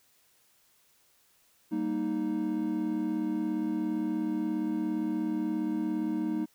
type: chord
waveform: triangle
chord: Eb major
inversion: first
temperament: equal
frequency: 196 / 233.1 / 311.1 Hz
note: G3 / Bb3 / Eb4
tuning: 0 / 0 / 0 cents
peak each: -34 / -32 / -28 dBFS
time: 1.71-6.46 s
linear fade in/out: 20 ms
effects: white hiss -66 dBFS RMS until 6.54 s